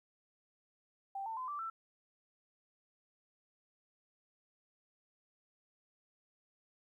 sine tone with pitch steps, 784 / 895.4 / 1022.6 / 1167.9 / 1333.8 Hz, G5 / A5 / C6 / D6 / E6, 0 / +30 / -40 / -10 / +20 cents, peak -38 dBFS, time 1.15-1.7 s, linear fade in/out 5 ms, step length 110 ms, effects 13-bit

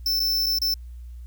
square tone with dropouts, 5320 Hz, E8, 15 cents sharp, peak -21 dBFS, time 0.06-0.74 s, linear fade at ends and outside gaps 2 ms, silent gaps 0.196-0.201 / 0.461-0.465 / 0.587-0.617 s, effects added 60 Hz sine -36 dBFS peak until 1.26 s + white hiss -66 dBFS RMS until 1.26 s

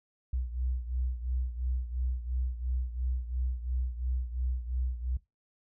sine beating tone pair, 61.74 / 64.64 Hz, B1 / C2, 0 / -20 cents, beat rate 2.9 Hz, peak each -31 / -36 dBFS, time 0.33-5.17 s, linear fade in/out 5 ms, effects noise-tail reverb RT60 0.2 s tail -19 dB re dry

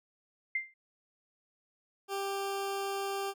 sine tone with exponential decay, 2093 Hz, C7, in tune, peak -26 dBFS, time 0.55-0.74 s, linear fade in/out 5 ms, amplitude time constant 40 ms
20% pulse tone, 394.2 Hz, G4, 10 cents sharp, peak -28 dBFS, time 2.08-3.34 s, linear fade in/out 50 ms
effects none

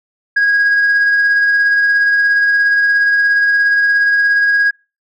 sine tone with tremolo, 1645 Hz, G#6, 17 cents flat, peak -6 dBFS, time 0.36-4.71 s, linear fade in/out 10 ms, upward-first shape sine, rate 17 Hz, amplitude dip 30%, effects noise-tail reverb RT60 0.3 s tail -26 dB re dry + tanh soft clip ceiling -7 dBFS

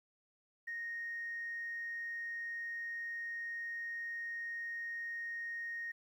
sine tone, 1861 Hz, A#6, 3 cents flat, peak -38 dBFS, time 0.67-5.92 s, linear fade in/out 10 ms, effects tanh soft clip ceiling -34 dBFS + 12-bit

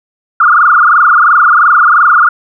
sine tone with frequency modulation, 1307 Hz, E6, 15 cents flat, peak -3 dBFS, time 0.4-2.29 s, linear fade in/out 5 ms, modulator 22.9 Hz, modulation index 6.3, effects none

